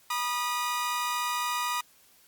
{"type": "tone pair together", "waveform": "sawtooth", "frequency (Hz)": [972, 1228.5], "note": ["B5", "D#6"], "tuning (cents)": [-28, -22], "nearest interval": "major third", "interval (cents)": 406, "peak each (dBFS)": -27, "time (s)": [0.1, 1.81], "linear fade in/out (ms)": 5, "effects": ["white hiss -60 dBFS RMS until 2.27 s", "Opus 48 kbps"]}